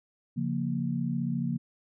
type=chord; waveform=sine; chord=Bb minor; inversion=first; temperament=just; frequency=139.85 / 174.81 / 233.1 Hz; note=Db3 / F3 / Bb3; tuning=+16 / +2 / 0 cents; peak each=-32 / -32 / -31 dBFS; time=0.36-1.58 s; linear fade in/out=20 ms; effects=none